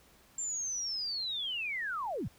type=linear sweep; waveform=sine; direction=down; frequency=7390 to 70.1 Hz; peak=-33 dBFS; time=0.38-2.28 s; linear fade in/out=5 ms; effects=pink hiss -62 dBFS RMS until 2.38 s